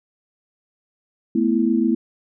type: chord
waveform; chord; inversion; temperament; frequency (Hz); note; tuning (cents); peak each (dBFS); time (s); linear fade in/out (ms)
sine; A suspended second; none; just; 220 / 247.5 / 330; A3 / B3 / E4; 0 / +4 / +2; -20; 1.35-1.95; 5
effects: none